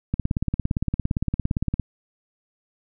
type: click train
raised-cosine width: 5 ms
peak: -10 dBFS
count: 30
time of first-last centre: 0.14-1.797 s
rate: 17.5 Hz
effects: none